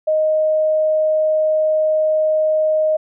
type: tone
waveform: sine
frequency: 622.3 Hz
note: D#5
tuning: in tune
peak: -13 dBFS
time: 0.07-2.97 s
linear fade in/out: 10 ms
effects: none